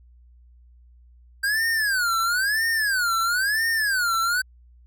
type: tone with vibrato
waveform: square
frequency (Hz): 1568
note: G6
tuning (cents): 0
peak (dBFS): -21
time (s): 1.43-4.42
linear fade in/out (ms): 10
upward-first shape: sine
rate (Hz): 1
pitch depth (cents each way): 270
effects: added 60 Hz sine -49 dBFS peak until 4.86 s